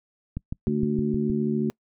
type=click train; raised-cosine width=5 ms; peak=-17 dBFS; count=7; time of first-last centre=0.37-1.299 s; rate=6.46 Hz
type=harmonic tone; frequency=73.7 Hz; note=D2; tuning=7 cents sharp; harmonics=2 / 3 / 4 / 5; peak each=-30 / -24 / -34 / -28 dBFS; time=0.67-1.7 s; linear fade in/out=0 ms
effects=noise-tail reverb RT60 0.1 s tail -26 dB re dry